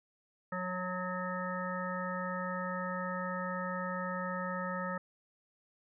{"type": "harmonic tone with a mistuned harmonic", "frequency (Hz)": 182.4, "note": "F#3", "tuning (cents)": -24, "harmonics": [1, 3, 5, 7, 9, 10], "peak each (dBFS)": [-39, -40, -44, -39, -49, -43], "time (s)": [0.52, 4.98], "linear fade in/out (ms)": 5, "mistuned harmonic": 9, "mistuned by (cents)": 25, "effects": []}